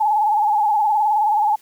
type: tone with vibrato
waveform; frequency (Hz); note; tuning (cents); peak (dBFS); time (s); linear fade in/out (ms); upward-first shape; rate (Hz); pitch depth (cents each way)
sine; 846; G#5; +32; -14; 0-1.56; 10; sine; 19; 70
effects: white hiss -53 dBFS RMS until 1.61 s